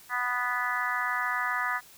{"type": "harmonic tone", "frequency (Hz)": 246.9, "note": "B3", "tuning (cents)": 0, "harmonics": [3, 4, 5, 6, 7, 8], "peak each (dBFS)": [-38, -34, -32, -35, -32, -34], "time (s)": [0.09, 1.81], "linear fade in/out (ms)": 50, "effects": ["white hiss -53 dBFS RMS until 1.97 s"]}